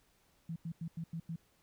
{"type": "tone bursts", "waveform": "sine", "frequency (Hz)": 165, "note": "E3", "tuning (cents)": 2, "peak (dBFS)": -37, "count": 6, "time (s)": [0.49, 1.36], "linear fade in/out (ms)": 5, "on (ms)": 70, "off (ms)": 90, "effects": ["pink hiss -71 dBFS RMS until 1.62 s"]}